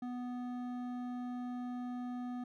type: tone with hard clipping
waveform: triangle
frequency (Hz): 246.9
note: B3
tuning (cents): 0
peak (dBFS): -40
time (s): 0.02-2.44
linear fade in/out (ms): 5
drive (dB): 14
effects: none